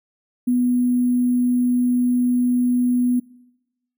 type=tone with sample-and-hold; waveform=sine; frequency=246.9 Hz; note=B3; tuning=in tune; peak=-15 dBFS; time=0.47-3.2 s; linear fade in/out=10 ms; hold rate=11025 Hz; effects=noise-tail reverb RT60 1.0 s tail -24 dB re dry

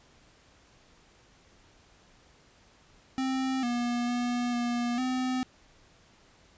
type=tone with pitch steps; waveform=square; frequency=262.9 / 240.6 / 243 / 240 / 255.8 Hz; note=C4 / B3 / B3 / B3 / C4; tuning=+8 / -45 / -28 / -49 / -39 cents; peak=-28 dBFS; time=3.18-5.43 s; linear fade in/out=0 ms; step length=450 ms; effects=pink hiss -60 dBFS RMS until 6.57 s + resampled to 16000 Hz

